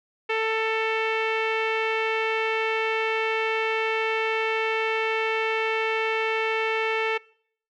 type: tone with low-pass filter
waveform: sawtooth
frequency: 443.6 Hz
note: A4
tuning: 14 cents sharp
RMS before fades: -25 dBFS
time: 0.29-7.18 s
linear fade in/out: 10 ms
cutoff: 2500 Hz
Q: 3.6
effects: noise-tail reverb RT60 0.6 s tail -24 dB re dry